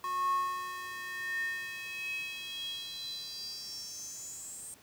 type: tone with high-pass filter sweep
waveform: square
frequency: 364.6 Hz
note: F#4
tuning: 25 cents flat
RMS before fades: -38 dBFS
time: 0.04-4.74 s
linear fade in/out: 0 ms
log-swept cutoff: 960 to 8600 Hz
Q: 9.2
effects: pink hiss -59 dBFS RMS until 4.82 s + high-pass 80 Hz 12 dB/octave